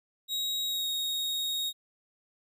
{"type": "tone with pitch glide", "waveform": "40% pulse", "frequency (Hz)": [3805, 3755], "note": ["A#7", "A#7"], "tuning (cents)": [35, 12], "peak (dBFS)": -28, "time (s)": [0.28, 1.73], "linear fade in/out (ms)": 50, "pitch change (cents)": -23, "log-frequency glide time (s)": [0.66, 0.87], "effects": []}